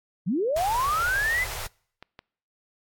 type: linear sweep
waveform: sine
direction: up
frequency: 148 to 2064 Hz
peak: -22 dBFS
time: 0.26-1.45 s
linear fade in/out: 20 ms
type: band-stop noise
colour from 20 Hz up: pink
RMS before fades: -34 dBFS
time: 0.56-1.67 s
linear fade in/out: 5 ms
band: 120 to 480 Hz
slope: 24 dB/octave
type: clicks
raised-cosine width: 0.3 ms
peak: -26 dBFS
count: 4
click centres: 0.804 / 1.352 / 2.026 / 2.191 s
effects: noise-tail reverb RT60 0.6 s tail -25 dB re dry + AAC 64 kbps